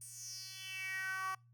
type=tone with high-pass filter sweep; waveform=10% pulse; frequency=379.5 Hz; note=F#4; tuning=44 cents sharp; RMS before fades=-43 dBFS; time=0.01-1.35 s; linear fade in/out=5 ms; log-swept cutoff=9000 to 1000 Hz; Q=5; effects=noise-tail reverb RT60 0.3 s tail -26 dB re dry + added 119 Hz sine -62 dBFS peak until 1.53 s